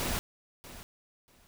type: noise with echo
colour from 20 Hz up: pink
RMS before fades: -32 dBFS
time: 0-0.19 s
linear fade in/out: 0 ms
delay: 640 ms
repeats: 2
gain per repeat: -15 dB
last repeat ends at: 1.47 s
effects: none